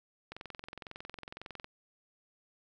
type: click train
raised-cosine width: 0.3 ms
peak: -27 dBFS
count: 30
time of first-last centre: 0.32-1.644 s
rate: 21.9 Hz
effects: none